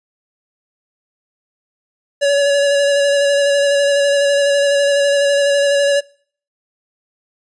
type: tone with vibrato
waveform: square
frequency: 566 Hz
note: C#5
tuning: 36 cents sharp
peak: -12 dBFS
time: 2.21-6.01 s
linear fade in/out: 20 ms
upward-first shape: square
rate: 12 Hz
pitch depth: 15 cents each way
effects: noise-tail reverb RT60 0.5 s tail -24 dB re dry + resampled to 22050 Hz